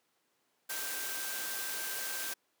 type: tone in noise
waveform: sine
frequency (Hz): 1568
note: G6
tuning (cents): 0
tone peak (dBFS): -44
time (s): 0.69-2.34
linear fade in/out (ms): 10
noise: white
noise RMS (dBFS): -38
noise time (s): 0.69-2.34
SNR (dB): -9
effects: pink hiss -75 dBFS RMS until 2.6 s + high-pass 300 Hz 12 dB/octave